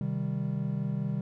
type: chord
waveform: triangle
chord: C minor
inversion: none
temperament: equal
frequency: 130.81 / 155.56 / 196 Hz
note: C3 / Eb3 / G3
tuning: 0 / 0 / 0 cents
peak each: -31 dBFS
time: 0.01-1.21 s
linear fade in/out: 2 ms
effects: none